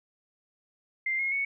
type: tone with pitch steps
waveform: sine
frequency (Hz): 2093 / 2154 / 2217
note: C7 / C7 / C#7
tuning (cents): 0 / +50 / 0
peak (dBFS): -26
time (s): 1.06-1.45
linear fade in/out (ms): 5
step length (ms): 130
effects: none